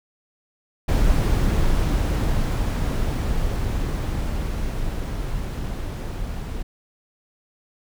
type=noise with level ramp; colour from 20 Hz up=brown; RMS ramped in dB=-18 to -29 dBFS; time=0.88-6.63 s; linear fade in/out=10 ms; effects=none